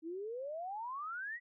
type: exponential sweep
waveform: sine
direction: up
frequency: 311.1 to 1984 Hz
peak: -39 dBFS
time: 0.02-1.4 s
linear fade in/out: 50 ms
effects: none